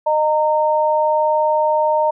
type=tone pair together; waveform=sine; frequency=613.7 / 920 Hz; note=D#5 / A#5; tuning=-24 / -23 cents; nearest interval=perfect fifth; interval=701 cents; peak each=-16 dBFS; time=0.06-2.11 s; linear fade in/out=10 ms; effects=none